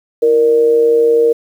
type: tone with amplitude modulation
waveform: sine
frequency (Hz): 466.2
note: A#4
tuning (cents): 0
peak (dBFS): -5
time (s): 0.22-1.33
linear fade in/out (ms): 10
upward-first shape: sine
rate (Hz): 136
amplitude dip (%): 50
effects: 7-bit